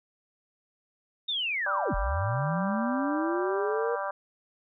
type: linear two-way sweep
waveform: sine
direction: down then up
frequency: 3729 to 36.22 to 481 Hz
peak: -27 dBFS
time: 1.28-3.96 s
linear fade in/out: 10 ms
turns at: 1.95 s
type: harmonic tone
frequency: 196 Hz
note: G3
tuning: in tune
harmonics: 3 / 4 / 5 / 6 / 7 / 8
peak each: -34 / -37 / -36 / -36 / -41 / -39 dBFS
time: 1.66-4.11 s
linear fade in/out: 5 ms
effects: none